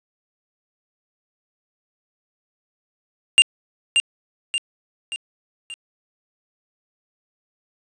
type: tone with echo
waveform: square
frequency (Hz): 2794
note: F7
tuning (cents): 0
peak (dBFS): -8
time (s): 3.38-3.42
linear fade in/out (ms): 0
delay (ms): 580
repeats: 4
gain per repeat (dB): -6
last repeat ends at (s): 5.74
effects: resampled to 22050 Hz + 8-bit